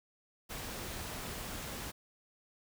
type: noise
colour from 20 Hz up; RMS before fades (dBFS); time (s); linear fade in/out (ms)
pink; -42; 0.49-1.92; 20
effects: none